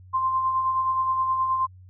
sine tone with tremolo, 1046.5 Hz, C6, in tune, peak -19 dBFS, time 0.13-1.67 s, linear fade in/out 20 ms, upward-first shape sine, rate 9.5 Hz, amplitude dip 40%, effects added 92 Hz sine -45 dBFS peak until 1.89 s

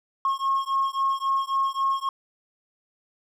triangle beating tone pair, 1082 / 1085.7 Hz, C#6 / C#6, -42 / -36 cents, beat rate 3.7 Hz, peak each -22 dBFS, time 0.25-2.09 s, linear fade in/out 2 ms, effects tanh soft clip ceiling -17 dBFS

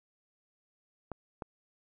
clicks, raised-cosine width 1 ms, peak -24 dBFS, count 2, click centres 1.117 / 1.422 s, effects none

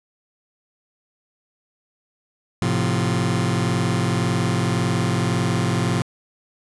sawtooth chord, F major, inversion first, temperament just, 109.13 / 130.96 / 174.61 Hz, A2 / C3 / F3, -14 / +2 / 0 cents, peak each -19 dBFS, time 2.62-6.02 s, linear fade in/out 0 ms, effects resampled to 24000 Hz

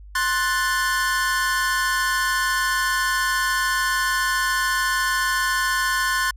45% pulse chord, F# diminished, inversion second, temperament equal with one note detuned, 1053.2 / 1480 / 1760 Hz, C6 / F#6 / A6, +11 / 0 / 0 cents, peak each -24 dBFS, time 0.15-6.31 s, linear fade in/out 5 ms, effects added 50 Hz sine -39 dBFS peak until 6.36 s + resampled to 32000 Hz

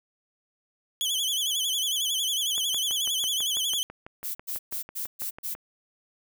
sawtooth tone with vibrato, 3218 Hz, G7, 45 cents sharp, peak -22 dBFS, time 1.01-3.83 s, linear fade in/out 0 ms, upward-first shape sine, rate 11 Hz, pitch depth 120 cents each way
click train, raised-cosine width 0.5 ms, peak -26 dBFS, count 19, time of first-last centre 2.58-5.55 s, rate 6.06 Hz
violet noise bursts, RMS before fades -32 dBFS, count 6, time 4.23-5.55 s, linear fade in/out 20 ms, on 120 ms, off 120 ms
effects none

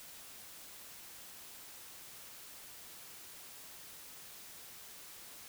silence, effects white hiss -52 dBFS RMS until 5.48 s

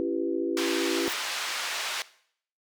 sine chord, C# half-diminished seventh, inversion none, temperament equal with one note detuned, 277.2 / 337.3 / 392 / 493.9 Hz, C#4 / E4 / G4 / B4, 0 / +40 / 0 / 0 cents, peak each -33 / -28 / -32 / -34 dBFS, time 0-1.08 s, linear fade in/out 0 ms
white band-pass noise, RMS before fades -32 dBFS, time 0.57-2.02 s, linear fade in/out 0 ms, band 760 to 4300 Hz, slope 12 dB/octave
violet noise with exponential growth, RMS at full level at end -35 dBFS, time 0.92-1.13 s, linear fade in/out 1 ms, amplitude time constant 44 ms
effects noise-tail reverb RT60 0.6 s tail -18 dB re dry

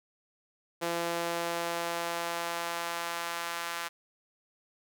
sawtooth tone with high-pass filter sweep, 170 Hz, F3, 46 cents flat, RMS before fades -34 dBFS, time 0.81-3.89 s, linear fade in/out 20 ms, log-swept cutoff 440 to 1200 Hz, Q 1.1, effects none

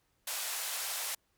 white band-pass noise, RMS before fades -37 dBFS, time 0.27-1.15 s, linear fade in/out 5 ms, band 570 to 14000 Hz, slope 24 dB/octave, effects pink hiss -75 dBFS RMS until 1.37 s

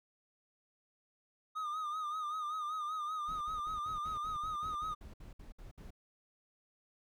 triangle tone with vibrato, 1231 Hz, D#6, 19 cents flat, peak -34 dBFS, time 1.55-4.95 s, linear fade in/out 20 ms, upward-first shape sine, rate 5.2 Hz, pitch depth 64 cents each way
brown noise bursts, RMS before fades -50 dBFS, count 14, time 3.28-5.906 s, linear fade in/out 5 ms, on 130 ms, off 62 ms
effects none

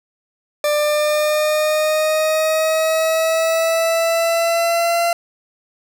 40% pulse linear sweep, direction up, 592 to 685 Hz, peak -14 dBFS, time 0.64-5.13 s, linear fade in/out 2 ms, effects none

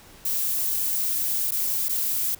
violet noise with dropouts, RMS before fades -25 dBFS, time 0.25-2.35 s, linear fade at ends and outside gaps 5 ms, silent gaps 1.51-1.519 / 1.885-1.892 s, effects pink hiss -49 dBFS RMS until 2.39 s

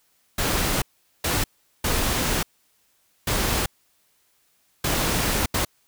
pink noise bursts at uneven times, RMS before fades -23 dBFS, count 6, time 0.38-0.82 / 1.24-1.44 / 1.84-2.43 / 3.27-3.66 / 4.84-5.46 / 5.54-5.65 s, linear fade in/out 5 ms, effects white hiss -65 dBFS RMS until 5.87 s

